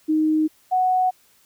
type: tone pair in turn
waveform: sine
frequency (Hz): 311.1 / 739.9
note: D#4 / F#5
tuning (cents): 0 / 0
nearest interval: octave + minor third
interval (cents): 1500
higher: second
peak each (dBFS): -16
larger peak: neither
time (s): 0.08-0.48 / 0.71-1.11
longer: neither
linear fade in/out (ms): 20
effects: white hiss -58 dBFS RMS until 1.45 s

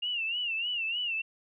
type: tone with vibrato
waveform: sine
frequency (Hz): 2794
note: F7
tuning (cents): 0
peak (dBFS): -29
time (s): 0.02-1.22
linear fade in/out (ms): 10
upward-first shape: sine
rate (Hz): 3.3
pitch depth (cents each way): 110
effects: none

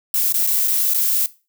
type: noise with dropouts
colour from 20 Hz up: violet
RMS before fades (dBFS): -18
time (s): 0.14-1.26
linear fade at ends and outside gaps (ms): 1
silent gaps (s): 0.324-0.342 / 0.466-0.472 / 0.676-0.68 / 0.936-0.945
effects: noise-tail reverb RT60 0.3 s tail -18 dB re dry

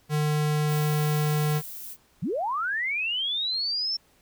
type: tone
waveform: square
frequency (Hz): 150.7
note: D3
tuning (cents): +45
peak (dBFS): -23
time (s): 0.09-1.62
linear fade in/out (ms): 50
type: noise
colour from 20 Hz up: violet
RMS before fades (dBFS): -39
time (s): 0.67-1.97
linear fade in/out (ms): 50
type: linear sweep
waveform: sine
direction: up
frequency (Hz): 125.4 to 5440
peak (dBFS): -25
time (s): 2.22-3.97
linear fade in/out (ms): 10
effects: pink hiss -62 dBFS RMS until 4.21 s

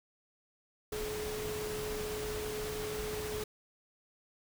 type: tone in noise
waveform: sine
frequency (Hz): 425.9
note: G#4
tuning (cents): +44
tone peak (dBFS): -37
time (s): 0.92-3.44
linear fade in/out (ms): 5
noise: pink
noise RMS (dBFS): -41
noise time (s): 0.92-3.44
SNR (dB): +1
effects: none

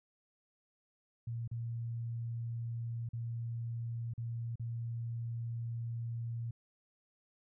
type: tone with dropouts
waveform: sine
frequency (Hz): 116.54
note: A#2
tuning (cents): 0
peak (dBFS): -36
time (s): 1.27-6.51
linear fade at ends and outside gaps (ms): 5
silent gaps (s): 1.477-1.513 / 3.09-3.132 / 4.137-4.178 / 4.557-4.596
effects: none

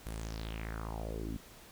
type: tone with low-pass filter sweep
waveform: sawtooth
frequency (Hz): 55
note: A1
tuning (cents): 0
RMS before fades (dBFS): -40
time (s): 0.06-1.37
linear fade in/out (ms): 5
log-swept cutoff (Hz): 12000 to 240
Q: 4.2
effects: pink hiss -55 dBFS RMS until 1.71 s

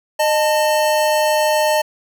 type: tone pair together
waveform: square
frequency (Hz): 612 / 884.8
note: D#5 / A5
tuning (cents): -29 / +9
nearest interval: tritone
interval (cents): 638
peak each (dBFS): -16 / -19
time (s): 0.19-1.82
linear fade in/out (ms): 10
effects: none

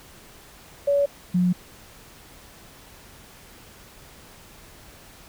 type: tone pair in turn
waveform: sine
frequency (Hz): 567 / 179.52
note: C#5 / F3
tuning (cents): +39 / +48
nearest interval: octave + minor sixth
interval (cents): 1991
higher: first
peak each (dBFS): -17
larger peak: neither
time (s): 0.87-1.06 / 1.34-1.53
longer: neither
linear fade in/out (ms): 10
effects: pink hiss -48 dBFS RMS until 5.28 s

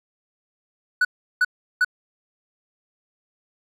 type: tone bursts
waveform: triangle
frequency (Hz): 1480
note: F#6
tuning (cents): 0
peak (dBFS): -13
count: 3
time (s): 1.01-1.847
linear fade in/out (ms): 5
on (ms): 39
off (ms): 360
effects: none

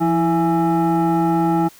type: tone with frequency modulation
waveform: sine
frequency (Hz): 329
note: E4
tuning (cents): -3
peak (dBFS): -13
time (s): 0-1.69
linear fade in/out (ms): 20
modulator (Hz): 500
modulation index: 1.2
effects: tanh soft clip ceiling -10 dBFS + white hiss -47 dBFS RMS until 1.79 s

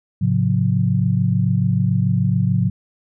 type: tone cluster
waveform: sine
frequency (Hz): 107.9 / 134.8 / 179.4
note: A2 / C#3 / F3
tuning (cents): -33 / -48 / +47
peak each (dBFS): -19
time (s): 0.21-2.7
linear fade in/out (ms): 10
effects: none

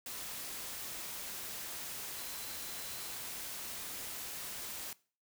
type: tone in noise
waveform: sine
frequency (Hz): 4056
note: B7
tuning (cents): +45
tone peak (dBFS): -53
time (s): 2.18-3.15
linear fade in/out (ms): 2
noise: white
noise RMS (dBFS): -43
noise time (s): 0.06-4.93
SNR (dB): -13
effects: noise-tail reverb RT60 0.4 s tail -21 dB re dry

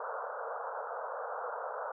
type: band-pass noise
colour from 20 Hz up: pink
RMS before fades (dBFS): -39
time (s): 0-1.92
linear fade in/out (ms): 5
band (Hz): 460 to 1500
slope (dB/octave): 96
effects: none

